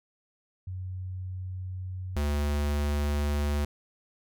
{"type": "tone pair in turn", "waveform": ["sine", "square"], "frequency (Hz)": [92.5, 73.02], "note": ["F#2", "D2"], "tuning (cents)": [0, -9], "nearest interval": "major third", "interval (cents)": 409, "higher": "first", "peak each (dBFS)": [-33, -26], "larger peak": "second", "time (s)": [[0.67, 2.16], [2.16, 3.65]], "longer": "neither", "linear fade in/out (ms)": 5, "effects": []}